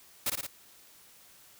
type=noise with echo; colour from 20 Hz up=white; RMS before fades=-29 dBFS; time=0.26-0.3 s; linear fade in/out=5 ms; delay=56 ms; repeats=3; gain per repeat=-3 dB; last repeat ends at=0.468 s; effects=white hiss -57 dBFS RMS until 1.59 s